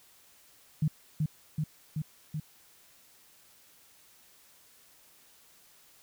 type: tone with echo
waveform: sine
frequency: 153.7 Hz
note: D#3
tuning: 21 cents flat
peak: -23 dBFS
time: 0.82-0.88 s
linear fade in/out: 5 ms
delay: 380 ms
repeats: 4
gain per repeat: -2 dB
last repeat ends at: 2.4 s
effects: white hiss -60 dBFS RMS until 6.02 s